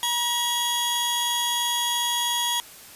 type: tone pair together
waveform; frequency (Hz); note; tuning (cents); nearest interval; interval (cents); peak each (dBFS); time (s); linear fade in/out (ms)
sawtooth; 955 / 3331; A#5 / G#7; +42 / +4; octave + minor seventh; 2162; -23 / -21; 0.03-2.6; 0
effects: white hiss -45 dBFS RMS until 2.95 s + resampled to 32000 Hz